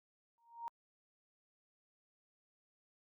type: tone with exponential growth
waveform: sine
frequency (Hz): 932.3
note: A#5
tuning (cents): 0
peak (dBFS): -37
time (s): 0.38-0.68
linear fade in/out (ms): 0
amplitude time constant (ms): 65
effects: Opus 48 kbps